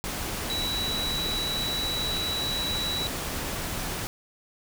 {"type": "tone in noise", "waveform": "sine", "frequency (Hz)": 3922, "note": "B7", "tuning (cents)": -13, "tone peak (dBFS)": -28, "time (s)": [0.5, 3.07], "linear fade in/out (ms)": 0, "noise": "pink", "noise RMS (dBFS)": -32, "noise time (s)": [0.04, 4.07], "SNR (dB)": 1, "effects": []}